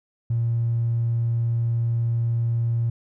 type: tone with tanh clipping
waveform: triangle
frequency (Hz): 116.54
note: A#2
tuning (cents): 0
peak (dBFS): -19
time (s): 0.3-2.9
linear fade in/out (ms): 5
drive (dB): 1
effects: none